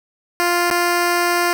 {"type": "tone with dropouts", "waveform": "10% pulse", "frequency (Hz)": 349.2, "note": "F4", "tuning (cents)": 0, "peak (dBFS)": -7, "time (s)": [0.4, 1.53], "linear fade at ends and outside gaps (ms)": 0, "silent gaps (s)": [0.701, 0.712], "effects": []}